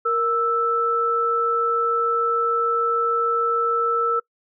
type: tone pair together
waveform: sine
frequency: 466.7 / 1320 Hz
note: A#4 / E6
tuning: +2 / +2 cents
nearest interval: octave + tritone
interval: 1800 cents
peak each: -23 / -19 dBFS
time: 0.05-4.2 s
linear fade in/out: 10 ms
effects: noise-tail reverb RT60 0.1 s tail -23 dB re dry